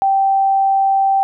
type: tone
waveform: sine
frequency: 780 Hz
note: G5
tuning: 9 cents flat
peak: -11 dBFS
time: 0.02-1.23 s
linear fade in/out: 0 ms
effects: none